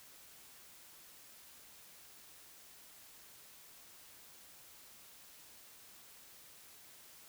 silence, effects white hiss -58 dBFS RMS until 7.28 s

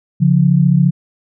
sine tone pair together, 141.33 / 175.8 Hz, C#3 / F3, +34 / +12 cents, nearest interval major third, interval 378 cents, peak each -11 dBFS, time 0.2-0.91 s, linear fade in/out 20 ms, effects none

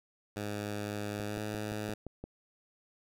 10% pulse tone with pitch glide, 103.83 to 106.26 Hz, G#2 to G#2, 0 to +40 cents, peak -27 dBFS, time 0.36-1.94 s, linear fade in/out 5 ms, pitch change +40 cents, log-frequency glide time 1.24-1.4 s
click train, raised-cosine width 2 ms, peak -28 dBFS, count 7, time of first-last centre 1.2-2.24 s, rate 5.77 Hz
effects none

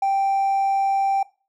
triangle tone with hard clipping, 784 Hz, G5, in tune, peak -17 dBFS, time 0.02-1.23 s, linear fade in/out 5 ms, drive 2 dB, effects noise-tail reverb RT60 0.3 s tail -18 dB re dry

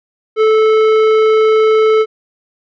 sine tone with tanh clipping, 436.7 Hz, A4, 13 cents flat, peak -9 dBFS, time 0.36-2.06 s, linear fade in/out 50 ms, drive 13 dB, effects none

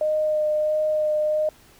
sine tone with vibrato, 612 Hz, D#5, 29 cents flat, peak -19 dBFS, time 0.01-1.49 s, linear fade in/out 2 ms, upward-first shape sine, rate 1.5 Hz, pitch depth 12 cents each way, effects pink hiss -53 dBFS RMS until 1.79 s

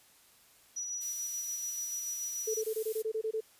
sine tone with tremolo, 5860 Hz, F#8, 18 cents flat, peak -34 dBFS, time 0.76-2.62 s, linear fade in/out 10 ms, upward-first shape square, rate 6.9 Hz, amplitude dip 25%
violet noise, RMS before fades -41 dBFS, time 1-3.03 s, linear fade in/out 20 ms
sine tone bursts, 440 Hz, A4, in tune, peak -30 dBFS, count 10, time 2.47-3.407 s, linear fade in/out 10 ms, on 73 ms, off 23 ms
effects white hiss -62 dBFS RMS until 3.59 s + resampled to 32000 Hz

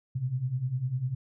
sine beating tone pair, 121.2 / 131.2 Hz, B2 / C3, -32 / +5 cents, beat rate 10 Hz, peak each -33 / -29 dBFS, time 0.15-1.15 s, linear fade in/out 10 ms, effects none

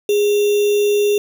sine tone with sample-and-hold, 412.2 Hz, G#4, 13 cents flat, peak -12 dBFS, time 0.09-1.18 s, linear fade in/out 2 ms, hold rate 3150 Hz, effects none

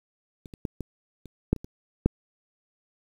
clicks, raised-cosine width 3 ms, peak -30 / -29 / -16 / -20 / -30 / -7 / -27 / -26 / -6 dBFS, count 9, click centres 0.458 / 0.538 / 0.652 / 0.807 / 1.257 / 1.53 / 1.563 / 1.645 / 2.06 s, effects 8-bit

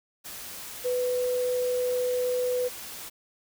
sine tone in noise, 498.2 Hz, B4, 15 cents sharp, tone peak -24 dBFS, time 0.84-2.69 s, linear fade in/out 20 ms, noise white, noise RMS -40 dBFS, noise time 0.24-3.1 s, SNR +13 dB, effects none

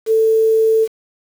sine tone with quantisation, 443.7 Hz, A4, 14 cents sharp, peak -10 dBFS, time 0.06-0.88 s, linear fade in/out 50 ms, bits 6, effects none

